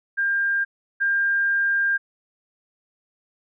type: tone pair in turn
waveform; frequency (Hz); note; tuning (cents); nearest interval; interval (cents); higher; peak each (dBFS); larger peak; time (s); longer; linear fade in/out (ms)
sine; 1600 / 1600; G6 / G6; +35 / +35; unison; 0; neither; -19 / -18; second; 0.17-0.65 / 1-1.98; second; 20
effects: none